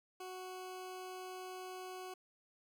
20% pulse tone, 370 Hz, F#4, in tune, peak -40 dBFS, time 0.2-2.14 s, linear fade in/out 5 ms, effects 13-bit

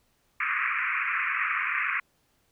white band-pass noise, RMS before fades -28 dBFS, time 0.4-2 s, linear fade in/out 5 ms, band 1100 to 2500 Hz, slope 96 dB/octave, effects pink hiss -69 dBFS RMS until 2.51 s

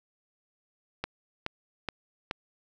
click train, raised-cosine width 0.3 ms, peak -15 dBFS, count 4, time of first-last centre 1.04-2.311 s, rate 2.36 Hz, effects none

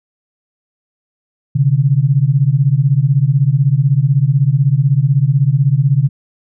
sine beating tone pair, 130 / 146 Hz, C3 / D3, -11 / -10 cents, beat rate 16 Hz, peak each -12 dBFS, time 1.55-6.09 s, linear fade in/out 10 ms, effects none

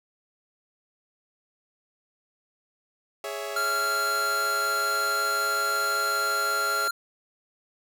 sawtooth chord, C# minor, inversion second, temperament equal with one note detuned, 415.3 / 557.9 / 659.3 Hz, G#4 / C#5 / E5, 0 / +11 / 0 cents, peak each -32 dBFS, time 3.24-6.88 s, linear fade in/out 2 ms
square tone, 1384 Hz, F6, 16 cents flat, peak -25 dBFS, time 3.56-6.91 s, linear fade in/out 5 ms
effects none

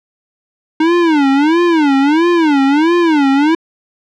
square tone with vibrato, 307.4 Hz, D#4, 21 cents flat, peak -9 dBFS, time 0.8-3.55 s, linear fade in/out 5 ms, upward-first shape sine, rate 1.5 Hz, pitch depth 220 cents each way, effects low-pass 3000 Hz 12 dB/octave

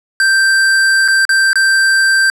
square tone with dropouts, 1568 Hz, G6, in tune, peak -9 dBFS, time 0.2-2.3 s, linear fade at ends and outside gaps 1 ms, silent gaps 1.079-1.084 / 1.252-1.292 / 1.531-1.556 s, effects low-pass 10000 Hz 12 dB/octave

